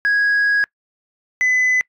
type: tone pair in turn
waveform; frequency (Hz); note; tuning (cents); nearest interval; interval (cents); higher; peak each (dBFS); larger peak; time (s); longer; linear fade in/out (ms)
sine; 1656 / 2010; G#6 / B6; -5 / +30; minor third; 335; second; -11; neither; 0.05-0.64 / 1.41-1.81; first; 0
effects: noise-tail reverb RT60 0.1 s tail -26 dB re dry + tanh soft clip ceiling -12 dBFS